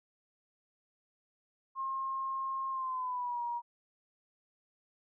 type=tone with pitch glide; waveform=sine; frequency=1069 to 952.4 Hz; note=C6 to A#5; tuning=+37 to +37 cents; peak=-33 dBFS; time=1.75-3.62 s; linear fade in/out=50 ms; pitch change=-200 cents; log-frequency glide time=2.7-3.42 s; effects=none